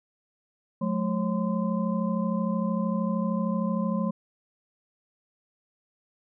sine tone cluster, 182.4 / 215.5 / 543 / 1029 Hz, F#3 / A3 / C#5 / C6, -24 / -36 / -36 / -29 cents, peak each -28 / -27 / -34 / -36 dBFS, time 0.81-4.11 s, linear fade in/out 10 ms, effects none

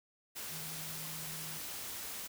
sine tone in noise, 158.6 Hz, D#3, 33 cents sharp, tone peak -49 dBFS, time 0.5-1.59 s, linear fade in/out 20 ms, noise white, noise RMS -43 dBFS, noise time 0.35-2.28 s, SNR -9 dB, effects none

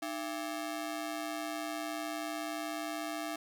sawtooth ring-modulated tone, 491.6 Hz, B4, 8 cents flat, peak -29 dBFS, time 0.02-3.36 s, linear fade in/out 5 ms, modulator 186 Hz, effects none

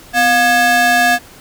square ring-modulated tone, 480.9 Hz, B4, 46 cents flat, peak -7 dBFS, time 0.13-1.19 s, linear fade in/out 50 ms, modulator 1190 Hz, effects pink hiss -40 dBFS RMS until 1.4 s

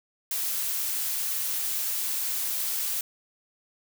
blue noise, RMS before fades -29 dBFS, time 0.31-3.01 s, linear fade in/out 2 ms, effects none

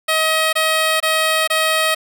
10% pulse tone bursts, 634 Hz, D#5, 32 cents sharp, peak -6 dBFS, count 4, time 0.08-1.949 s, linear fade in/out 10 ms, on 450 ms, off 23 ms, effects none

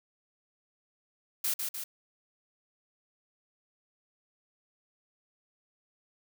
blue noise with echo, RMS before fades -30 dBFS, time 1.44-1.54 s, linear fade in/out 5 ms, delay 150 ms, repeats 2, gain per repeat -4 dB, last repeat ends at 1.84 s, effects none

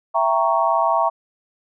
sine chord, E diminished seventh, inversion none, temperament equal with one note detuned, 665 / 784 / 932.3 / 1108.7 Hz, E5 / G5 / Bb5 / Db6, +15 / 0 / 0 / 0 cents, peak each -20 / -23 / -20 / -21 dBFS, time 0.14-1.1 s, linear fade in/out 20 ms, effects none

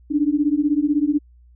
sine beating tone pair, 286.4 / 302.4 Hz, D4 / D#4, -43 / -49 cents, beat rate 16 Hz, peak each -19 dBFS, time 0.1-1.19 s, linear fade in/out 20 ms, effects added 60 Hz sine -47 dBFS peak until 1.55 s

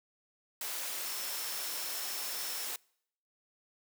sine tone in noise, 5400 Hz, E8, 41 cents sharp, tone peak -45 dBFS, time 1.05-2.65 s, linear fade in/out 2 ms, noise white, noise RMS -38 dBFS, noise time 0.61-2.76 s, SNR -10 dB, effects noise-tail reverb RT60 0.7 s tail -26 dB re dry + high-pass 400 Hz 12 dB/octave

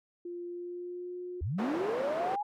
sine tone with pitch glide, 349.2 to 358.6 Hz, F4 to F4, 0 to +46 cents, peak -37 dBFS, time 0.25-1.41 s, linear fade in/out 5 ms, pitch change +46 cents, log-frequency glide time 0.45-1.18 s
sine linear sweep, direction up, 62.2 to 850 Hz, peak -30 dBFS, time 1.41-2.43 s, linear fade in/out 10 ms
white band-pass noise, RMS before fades -37 dBFS, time 1.58-2.36 s, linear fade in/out 10 ms, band 280 to 790 Hz, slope 12 dB/octave
effects none

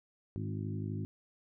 harmonic tone with a mistuned harmonic, 51.91 Hz, G#1, in tune, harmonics 2 / 3 / 4 / 5 / 6 / 7, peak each -37 / -41 / -43 / -45 / -47 / -48 dBFS, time 0.36-1.05 s, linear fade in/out 0 ms, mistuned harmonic 5, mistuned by +26 cents, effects none

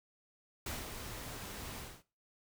pink noise with ADSR envelope, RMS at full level -39 dBFS, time 0.66-2.03 s, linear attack 4 ms, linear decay 190 ms, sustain -6 dB, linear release 240 ms, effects noise-tail reverb RT60 0.3 s tail -17 dB re dry

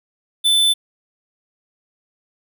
square tone, 3520 Hz, A7, in tune, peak -13 dBFS, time 0.44-0.74 s, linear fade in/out 20 ms, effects none

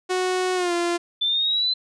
sawtooth tone with pitch glide, 368.2 to 345.5 Hz, F#4 to F4, -8 to -19 cents, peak -17 dBFS, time 0.09-0.98 s, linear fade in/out 20 ms, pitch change -111 cents, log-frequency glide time 0.55-0.73 s
sine exponential sweep, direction up, 3512 to 4070 Hz, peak -19 dBFS, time 1.21-1.74 s, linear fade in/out 10 ms
effects resampled to 22050 Hz

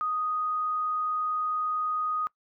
sine tone, 1244.5 Hz, D#6, in tune, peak -26 dBFS, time 0.01-2.27 s, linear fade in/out 0 ms, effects noise-tail reverb RT60 0.1 s tail -22 dB re dry

